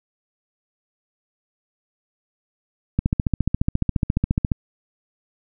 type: click train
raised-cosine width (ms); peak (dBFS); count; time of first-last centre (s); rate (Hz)
5; -6; 23; 2.99-4.518; 14.4
effects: none